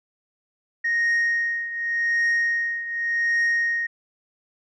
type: tone with tremolo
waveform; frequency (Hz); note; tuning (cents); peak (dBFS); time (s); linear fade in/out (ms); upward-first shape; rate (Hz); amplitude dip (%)
sine; 1864.7; A#6; 0; -15; 0.84-3.87; 10; triangle; 0.87; 80
effects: tanh soft clip ceiling -17 dBFS